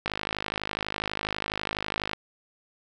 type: click train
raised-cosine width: 0.3 ms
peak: -12 dBFS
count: 109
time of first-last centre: 0.06-2.133 s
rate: 52.1 Hz
effects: none